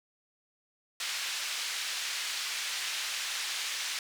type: band-pass noise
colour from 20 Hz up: pink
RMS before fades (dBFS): -35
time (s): 1-3.99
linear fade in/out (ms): 2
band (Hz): 2200 to 6700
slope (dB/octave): 12
effects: none